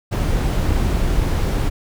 brown noise, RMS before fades -18 dBFS, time 0.11-1.7 s, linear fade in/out 20 ms, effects none

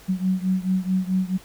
sine beating tone pair, 185 / 189.6 Hz, F#3 / F#3, 0 / +43 cents, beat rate 4.6 Hz, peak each -22 / -24 dBFS, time 0.08-1.38 s, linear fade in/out 20 ms, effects pink hiss -48 dBFS RMS until 1.44 s

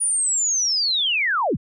sine linear sweep, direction down, 9710 to 56.9 Hz, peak -18 dBFS, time 0-1.57 s, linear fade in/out 20 ms, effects none

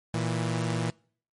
sawtooth tone pair together, 116.1 / 163.96 Hz, A#2 / E3, -7 / -9 cents, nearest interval tritone, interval 598 cents, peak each -25 / -26 dBFS, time 0.14-0.9 s, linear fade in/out 0 ms, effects noise-tail reverb RT60 0.5 s tail -25 dB re dry + MP3 48 kbps

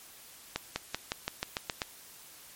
accelerating click train, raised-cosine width 0.2 ms, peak -13 dBFS, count 9, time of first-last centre 0.56-1.818 s, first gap 200 ms, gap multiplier 0.93, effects white hiss -52 dBFS RMS until 2.55 s + MP3 64 kbps

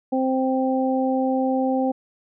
harmonic tone, 261.6 Hz, C4, in tune, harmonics 1 / 2 / 3, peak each -21 / -24 / -26 dBFS, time 0.12-1.92 s, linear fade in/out 10 ms, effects none

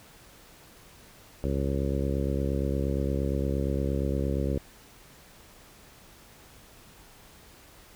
harmonic tone, 68.6 Hz, C#2, 17 cents flat, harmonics 1 / 2 / 3 / 4 / 5 / 6 / 7 / 8, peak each -29 / -32 / -34 / -35 / -36 / -37 / -37 / -38 dBFS, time 1.44-4.58 s, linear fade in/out 0 ms, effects pink hiss -53 dBFS RMS until 7.95 s

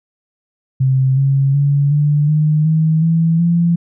sine tone with pitch steps, 132.1 / 137 / 142.07 / 147.34 / 152.8 / 158.46 / 164.33 / 170.42 Hz, C3 / C#3 / C#3 / D3 / D#3 / D#3 / E3 / F3, +17 / -20 / +43 / +6 / -31 / +32 / -5 / -42 cents, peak -10 dBFS, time 0.8-3.76 s, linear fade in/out 10 ms, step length 370 ms, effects none

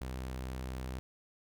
sawtooth tone, 64.1 Hz, C2, 35 cents flat, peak -34 dBFS, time 0.01-0.99 s, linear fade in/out 0 ms, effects none

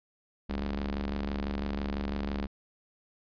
sawtooth ring-modulated tone, 72 Hz, D2, 34 cents flat, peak -24 dBFS, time 0.49-2.47 s, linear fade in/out 10 ms, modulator 131 Hz, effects resampled to 11025 Hz

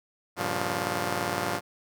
5% pulse chord, G half-diminished seventh, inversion none, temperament just, 98 / 117.6 / 141.12 / 176.4 Hz, G2 / Bb2 / Db3 / F3, 0 / +16 / +31 / +18 cents, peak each -22 / -25 / -24 / -22 dBFS, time 0.36-1.61 s, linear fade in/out 50 ms, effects none

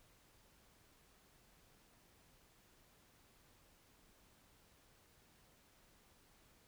silence, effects pink hiss -69 dBFS RMS until 6.67 s

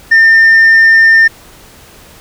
sine tone with tanh clipping, 1805 Hz, A6, 44 cents sharp, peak -3 dBFS, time 0.11-1.28 s, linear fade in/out 10 ms, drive 1 dB, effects pink hiss -38 dBFS RMS until 2.2 s

